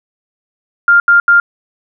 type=tone bursts; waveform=sine; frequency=1400 Hz; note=F6; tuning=4 cents sharp; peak=-4 dBFS; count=3; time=0.88-1.4 s; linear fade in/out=2 ms; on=120 ms; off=80 ms; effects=none